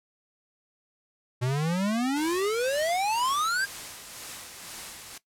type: exponential sweep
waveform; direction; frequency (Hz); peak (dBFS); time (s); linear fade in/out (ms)
square; up; 120.7 to 1644; -25; 1.41-3.66; 20
type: noise with tremolo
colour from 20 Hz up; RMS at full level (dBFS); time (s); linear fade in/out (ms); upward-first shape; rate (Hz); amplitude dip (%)
white; -38; 2.16-5.18; 5; sine; 2; 40
effects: noise-tail reverb RT60 0.1 s tail -17 dB re dry + low-pass 11000 Hz 12 dB/octave